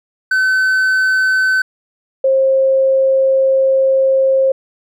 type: tone pair in turn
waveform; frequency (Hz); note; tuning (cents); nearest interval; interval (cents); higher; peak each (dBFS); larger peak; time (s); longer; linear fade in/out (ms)
triangle / sine; 1523 / 533.2; F#6 / C5; +50 / +33; octave + tritone; 1817; first; -9; neither; 0.31-1.62 / 2.24-4.52; second; 5
effects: none